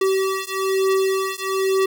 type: beating tone pair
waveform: square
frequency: 383.3 / 384.4 Hz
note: G4 / G4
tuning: -39 / -34 cents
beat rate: 1.1 Hz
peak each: -22 / -22 dBFS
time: 0.01-1.86 s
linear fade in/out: 5 ms
effects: none